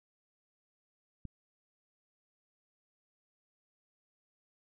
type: click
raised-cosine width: 5 ms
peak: -30 dBFS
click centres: 1.253 s
effects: none